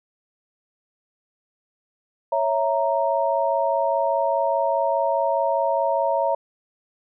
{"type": "chord", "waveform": "sine", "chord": "A# diminished", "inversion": "first", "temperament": "equal", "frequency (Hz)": [554.4, 659.3, 932.3], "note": ["C#5", "E5", "A#5"], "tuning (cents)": [0, 0, 0], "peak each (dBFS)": -23, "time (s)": [2.32, 6.35], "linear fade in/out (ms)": 5, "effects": []}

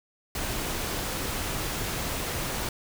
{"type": "noise", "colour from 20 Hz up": "pink", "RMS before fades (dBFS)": -31, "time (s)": [0.35, 2.69], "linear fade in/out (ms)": 2, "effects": []}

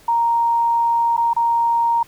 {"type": "tone with dropouts", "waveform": "sine", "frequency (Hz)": 932.3, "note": "A#5", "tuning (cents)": 0, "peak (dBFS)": -14, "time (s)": [0.08, 2.03], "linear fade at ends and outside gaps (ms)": 5, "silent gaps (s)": [[1.167, 1.176], [1.334, 1.364]], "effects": ["pink hiss -49 dBFS RMS until 2.07 s"]}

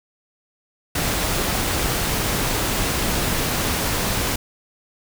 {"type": "noise", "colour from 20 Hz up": "pink", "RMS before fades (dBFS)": -22, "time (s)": [0.95, 4.36], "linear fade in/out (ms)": 5, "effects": []}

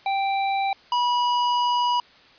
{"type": "tone pair in turn", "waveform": "square", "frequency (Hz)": [784, 973.3], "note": ["G5", "B5"], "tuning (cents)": [0, -26], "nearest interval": "major third", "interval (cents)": 374, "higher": "second", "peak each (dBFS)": [-22, -20], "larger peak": "second", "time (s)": [[0.06, 0.73], [0.92, 2]], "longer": "second", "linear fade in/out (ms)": 2, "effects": ["white hiss -52 dBFS RMS until 2.38 s", "resampled to 11025 Hz"]}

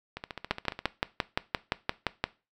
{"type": "two click trains", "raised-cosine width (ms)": 0.3, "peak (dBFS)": [-9, -20], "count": [11, 11], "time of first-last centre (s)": [[0.51, 2.24], [0.17, 0.86]], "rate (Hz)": [5.78, 14.5], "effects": ["noise-tail reverb RT60 0.3 s tail -19 dB re dry"]}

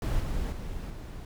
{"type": "noise with level steps", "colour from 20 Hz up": "brown", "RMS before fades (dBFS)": [-28, -31, -36, -39], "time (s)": [0.02, 1.25], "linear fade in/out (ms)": 2, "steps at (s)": [0.2, 0.52, 0.9], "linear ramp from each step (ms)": 5, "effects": []}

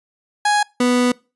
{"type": "tone pair in turn", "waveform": "30% pulse", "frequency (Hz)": [830.6, 246.9], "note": ["G#5", "B3"], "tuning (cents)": [0, 0], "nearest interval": "octave + major sixth", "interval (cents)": 2100, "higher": "first", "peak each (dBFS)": -11, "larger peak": "neither", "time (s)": [[0.45, 0.63], [0.8, 1.12]], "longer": "second", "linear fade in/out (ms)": 5, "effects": ["noise-tail reverb RT60 0.3 s tail -24 dB re dry", "resampled to 24000 Hz"]}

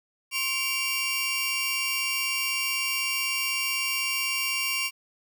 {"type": "tone cluster", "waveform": "sawtooth", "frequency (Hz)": [1066, 2316, 2780], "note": ["C6", "D7", "F7"], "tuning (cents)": [32, -25, -9], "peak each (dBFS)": [-33, -26, -25], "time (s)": [0.31, 4.91], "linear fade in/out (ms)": 50, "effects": ["10-bit"]}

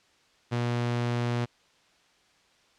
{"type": "tone", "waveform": "sawtooth", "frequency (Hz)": 120, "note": "B2", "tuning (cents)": -49, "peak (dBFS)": -22, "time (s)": [0.51, 1.46], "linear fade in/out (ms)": 20, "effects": ["white hiss -63 dBFS RMS until 2.78 s", "low-pass 5000 Hz 12 dB/octave"]}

